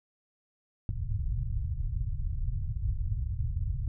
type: low-pass noise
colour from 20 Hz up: pink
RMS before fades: -31 dBFS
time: 0.89-3.88 s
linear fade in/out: 2 ms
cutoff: 130 Hz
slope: 48 dB/octave
effects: none